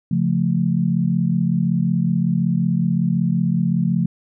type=chord; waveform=sine; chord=Db augmented; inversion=none; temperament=equal; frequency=138.59 / 174.61 / 220 Hz; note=Db3 / F3 / A3; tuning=0 / 0 / 0 cents; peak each=-22 / -18 / -22 dBFS; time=0.11-4.06 s; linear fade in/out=5 ms; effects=none